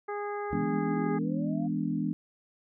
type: harmonic tone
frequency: 411.3 Hz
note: G#4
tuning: 17 cents flat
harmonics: 1 / 2 / 3 / 4 / 5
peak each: -34 / -37 / -40 / -45 / -47 dBFS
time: 0.08-1.19 s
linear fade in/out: 10 ms
type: linear sweep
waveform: sine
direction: up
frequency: 61 to 717 Hz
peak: -40 dBFS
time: 0.5-1.68 s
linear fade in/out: 20 ms
type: chord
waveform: sine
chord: E dominant seventh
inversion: none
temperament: equal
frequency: 164.81 / 207.7 / 246.9 / 293.7 Hz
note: E3 / G#3 / B3 / D4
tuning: 0 / 0 / 0 / 0 cents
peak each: -33 dBFS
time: 0.53-2.13 s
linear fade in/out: 0 ms
effects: none